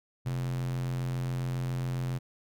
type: tone with high-pass filter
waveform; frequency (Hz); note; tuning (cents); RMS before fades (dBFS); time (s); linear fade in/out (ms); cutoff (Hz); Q
square; 43.65; F1; 0; -32; 0.25-2.19; 20; 110; 9.3
effects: none